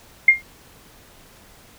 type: tone with exponential decay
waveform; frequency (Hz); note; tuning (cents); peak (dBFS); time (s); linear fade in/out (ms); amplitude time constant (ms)
sine; 2120; C7; +22; -4; 0.28-0.42; 5; 29
effects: pink hiss -49 dBFS RMS until 1.78 s